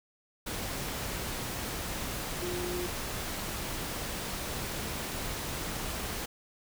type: tone in noise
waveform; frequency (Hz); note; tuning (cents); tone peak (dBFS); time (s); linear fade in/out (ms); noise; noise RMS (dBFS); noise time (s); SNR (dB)
sine; 355.4; F4; +30; -34; 2.41-2.87; 10; pink; -36; 0.46-6.26; -1
effects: none